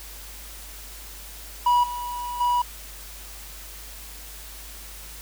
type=tone with level steps; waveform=triangle; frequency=973 Hz; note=B5; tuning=26 cents flat; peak=-14 / -27 / -17 dBFS; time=1.66-2.62 s; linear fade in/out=5 ms; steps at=1.83 / 2.4 s; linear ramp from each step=10 ms; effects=added 50 Hz sine -42 dBFS peak until 5.21 s + white hiss -42 dBFS RMS until 5.21 s